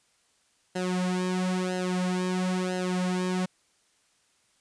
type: tone with flanger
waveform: sawtooth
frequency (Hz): 183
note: F#3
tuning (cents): -19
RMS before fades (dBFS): -28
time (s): 0.75-3.46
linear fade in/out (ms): 10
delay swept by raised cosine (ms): 0.85 to 4.05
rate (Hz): 1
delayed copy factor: -0.95
effects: white hiss -67 dBFS RMS until 4.6 s + resampled to 22050 Hz